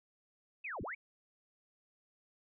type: linear two-way sweep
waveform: sine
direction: down then up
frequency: 2700 to 31 to 2415 Hz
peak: -39 dBFS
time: 0.64-0.95 s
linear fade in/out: 10 ms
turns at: 0.82 s
effects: none